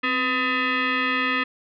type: tone with frequency modulation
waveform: sine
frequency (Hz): 261.6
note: C4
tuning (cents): 0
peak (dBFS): -20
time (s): 0.03-1.44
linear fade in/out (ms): 10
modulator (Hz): 760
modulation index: 3.4
effects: none